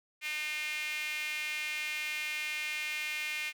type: tone with high-pass filter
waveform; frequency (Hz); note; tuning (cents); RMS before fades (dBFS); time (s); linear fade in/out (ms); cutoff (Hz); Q
sawtooth; 303.5; D#4; -43; -36; 0.21-3.53; 50; 2300; 5.5
effects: none